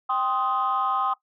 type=chord; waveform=sine; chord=C minor; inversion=second; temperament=equal with one note detuned; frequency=784 / 1046.5 / 1252.4 Hz; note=G5 / C6 / Eb6; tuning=0 / 0 / +11 cents; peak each=-26 / -26 / -24 dBFS; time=0.09-1.14 s; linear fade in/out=10 ms; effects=noise-tail reverb RT60 0.1 s tail -18 dB re dry + tanh soft clip ceiling -15 dBFS